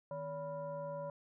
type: tone with frequency modulation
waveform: sine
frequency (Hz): 570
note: C#5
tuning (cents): +48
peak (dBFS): -39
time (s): 0.11-1.1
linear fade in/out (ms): 2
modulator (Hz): 413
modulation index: 0.84
effects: none